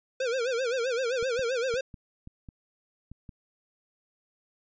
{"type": "tone with vibrato", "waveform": "square", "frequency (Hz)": 493.9, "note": "B4", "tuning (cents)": 0, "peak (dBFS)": -27, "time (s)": [0.2, 1.81], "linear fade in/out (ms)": 5, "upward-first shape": "sine", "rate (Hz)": 7.7, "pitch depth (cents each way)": 140}
{"type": "clicks", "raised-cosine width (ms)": 5, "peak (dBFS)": -31, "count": 8, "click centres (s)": [1.227, 1.393, 1.74, 1.942, 2.274, 2.488, 3.116, 3.292]}
{"effects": ["resampled to 16000 Hz"]}